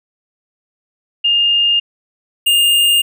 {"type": "tone pair in turn", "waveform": ["sine", "square"], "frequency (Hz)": [2822, 2822], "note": ["F7", "F7"], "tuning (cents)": [17, 17], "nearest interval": "unison", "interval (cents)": 0, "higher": "neither", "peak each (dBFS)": -10, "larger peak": "neither", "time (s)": [[1.24, 1.8], [2.46, 3.02]], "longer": "neither", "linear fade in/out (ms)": 10, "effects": []}